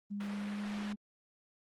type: tone with pitch glide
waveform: sine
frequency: 203.1 to 206.7 Hz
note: G#3 to G#3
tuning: -38 to -8 cents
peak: -36 dBFS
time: 0.1-0.96 s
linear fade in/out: 20 ms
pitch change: +30 cents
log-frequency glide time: 0.3-0.74 s
type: band-pass noise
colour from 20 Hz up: white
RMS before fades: -48 dBFS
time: 0.2-0.93 s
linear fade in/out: 5 ms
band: 270 to 2300 Hz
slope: 12 dB/octave
effects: Opus 32 kbps